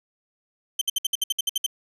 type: tone bursts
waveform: sawtooth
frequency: 3105 Hz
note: G7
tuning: 17 cents flat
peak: -17 dBFS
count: 11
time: 0.79-1.664 s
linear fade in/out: 5 ms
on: 24 ms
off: 61 ms
effects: resampled to 32000 Hz + 9-bit